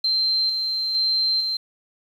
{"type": "tone with tremolo", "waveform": "sine", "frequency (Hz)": 4131, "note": "C8", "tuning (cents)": -23, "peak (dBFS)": -18, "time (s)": [0.04, 1.57], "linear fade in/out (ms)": 5, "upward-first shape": "square", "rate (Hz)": 1.1, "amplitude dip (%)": 35, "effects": ["8-bit"]}